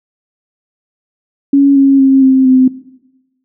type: tone with pitch steps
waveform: sine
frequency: 278.9 / 273.6 / 268.5 / 263.4 / 258.4 Hz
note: C#4 / C#4 / C4 / C4 / C4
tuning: +11 / -23 / +45 / +12 / -21 cents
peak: -4 dBFS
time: 1.53-2.68 s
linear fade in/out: 5 ms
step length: 230 ms
effects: noise-tail reverb RT60 1.0 s tail -18 dB re dry